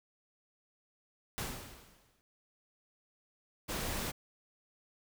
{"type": "noise with exponential decay", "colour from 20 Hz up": "pink", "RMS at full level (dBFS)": -36, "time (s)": [1.38, 2.21], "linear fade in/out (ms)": 0, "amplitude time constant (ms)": 180}
{"type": "noise", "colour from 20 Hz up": "pink", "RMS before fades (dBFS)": -37, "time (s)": [3.68, 4.12], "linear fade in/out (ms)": 20}
{"effects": []}